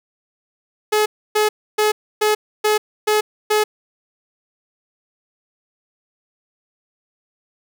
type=tone bursts; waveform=sawtooth; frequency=425.3 Hz; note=G#4; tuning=41 cents sharp; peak=-10 dBFS; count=7; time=0.92-3.64 s; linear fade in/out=10 ms; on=140 ms; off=290 ms; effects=none